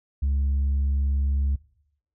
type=tone; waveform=sine; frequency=69.3 Hz; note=C#2; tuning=in tune; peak=-18 dBFS; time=0.22-1.56 s; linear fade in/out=10 ms; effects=noise-tail reverb RT60 0.8 s tail -22 dB re dry + tanh soft clip ceiling -19 dBFS